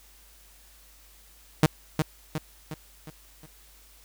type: tone with echo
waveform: sawtooth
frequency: 155.56 Hz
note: D#3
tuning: in tune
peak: -11 dBFS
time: 1.63-1.66 s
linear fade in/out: 2 ms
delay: 360 ms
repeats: 5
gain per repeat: -6 dB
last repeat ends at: 3.46 s
effects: added 50 Hz sine -56 dBFS peak until 4.04 s + white hiss -56 dBFS RMS until 4.04 s